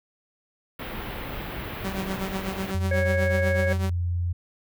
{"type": "band-stop noise", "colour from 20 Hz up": "pink", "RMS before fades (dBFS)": -34, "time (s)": [0.79, 2.72], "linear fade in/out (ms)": 5, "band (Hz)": [3300, 15000], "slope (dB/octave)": 24}
{"type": "tone with tremolo", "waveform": "sawtooth", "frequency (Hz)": 191.6, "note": "G3", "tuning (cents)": -39, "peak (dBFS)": -22, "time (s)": [1.84, 3.9], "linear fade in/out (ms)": 5, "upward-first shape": "triangle", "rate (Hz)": 8.1, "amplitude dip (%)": 80}
{"type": "tone", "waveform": "sine", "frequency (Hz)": 87.31, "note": "F2", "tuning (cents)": 0, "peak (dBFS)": -23, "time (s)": [2.74, 4.33], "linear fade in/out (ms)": 10}
{"type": "harmonic tone", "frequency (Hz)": 550, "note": "C#5", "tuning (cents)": -14, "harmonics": [1, 3, 4], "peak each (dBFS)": [-24, -29, -34], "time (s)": [2.91, 3.73], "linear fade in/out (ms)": 5}
{"effects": []}